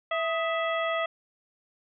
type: harmonic tone with a mistuned harmonic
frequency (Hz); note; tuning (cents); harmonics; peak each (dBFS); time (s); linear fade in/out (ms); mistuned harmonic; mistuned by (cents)
659.3; E5; 0; 1 / 2 / 3 / 4 / 5; -28 / -31 / -33 / -39 / -39; 0.11-1.06; 5; 2; -77
effects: none